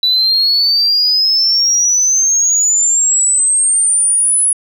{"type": "exponential sweep", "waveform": "sine", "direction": "up", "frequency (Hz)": [3946, 10340], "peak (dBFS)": -8, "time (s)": [0.03, 4.53], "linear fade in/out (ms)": 2, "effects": ["tanh soft clip ceiling -5 dBFS"]}